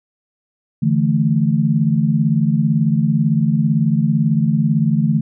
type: chord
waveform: sine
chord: D suspended second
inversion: none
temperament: equal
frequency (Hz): 146.83 / 164.81 / 220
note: D3 / E3 / A3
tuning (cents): 0 / 0 / 0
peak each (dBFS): -17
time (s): 0.82-5.21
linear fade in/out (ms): 10
effects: none